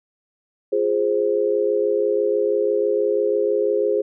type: chord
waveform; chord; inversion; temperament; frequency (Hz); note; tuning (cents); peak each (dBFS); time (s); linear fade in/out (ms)
sine; F minor; none; equal; 349.2 / 415.3 / 523.3; F4 / Ab4 / C5; 0 / 0 / 0; -25 / -19 / -22; 0.72-4.02; 10
effects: none